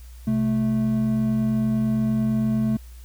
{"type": "tone pair together", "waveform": "triangle", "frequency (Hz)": [130, 218.8], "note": ["C3", "A3"], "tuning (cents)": [-11, -9], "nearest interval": "major sixth", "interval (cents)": 902, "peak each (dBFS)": [-24, -18], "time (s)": [0.27, 2.77], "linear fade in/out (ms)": 5, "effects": ["added 60 Hz sine -39 dBFS peak until 3.04 s", "white hiss -54 dBFS RMS until 3.04 s"]}